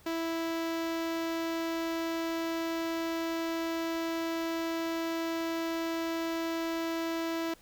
sawtooth tone with notch filter, 329.6 Hz, E4, in tune, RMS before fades -33 dBFS, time 0.06-7.54 s, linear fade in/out 5 ms, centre 9400 Hz, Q 0.99, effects pink hiss -59 dBFS RMS until 7.61 s

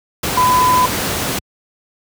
sine tone in noise, 1004 Hz, B5, 28 cents sharp, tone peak -10 dBFS, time 0.37-0.86 s, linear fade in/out 5 ms, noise pink, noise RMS -19 dBFS, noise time 0.23-1.39 s, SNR +6 dB, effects high-pass 80 Hz 12 dB/octave

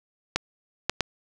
clicks, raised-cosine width 0.2 ms, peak -5 dBFS, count 3, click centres 0.36 / 0.896 / 1.007 s, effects none

